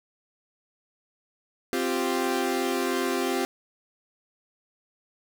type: chord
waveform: sawtooth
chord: C suspended fourth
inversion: none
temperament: equal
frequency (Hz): 261.6 / 349.2 / 392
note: C4 / F4 / G4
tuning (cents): 0 / 0 / 0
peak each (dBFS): -25 / -25 / -25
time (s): 1.73-3.45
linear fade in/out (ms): 0
effects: 9-bit